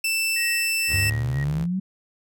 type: tone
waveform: sawtooth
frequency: 2660 Hz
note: E7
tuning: 15 cents sharp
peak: -18 dBFS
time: 0.04-1.1 s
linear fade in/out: 5 ms
type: tone with tremolo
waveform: sine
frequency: 1889 Hz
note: A#6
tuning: 22 cents sharp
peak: -27 dBFS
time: 0.36-1.44 s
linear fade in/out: 5 ms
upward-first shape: sine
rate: 1.9 Hz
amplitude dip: 95%
type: tone with pitch glide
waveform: sawtooth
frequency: 73 to 70.64 Hz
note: D2 to C#2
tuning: -10 to +33 cents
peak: -27 dBFS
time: 0.87-1.67 s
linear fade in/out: 50 ms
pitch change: -57 cents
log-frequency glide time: 1.25-1.45 s
type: exponential sweep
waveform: sine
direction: up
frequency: 92.5 to 193.8 Hz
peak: -22 dBFS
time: 0.93-1.8 s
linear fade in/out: 10 ms
effects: none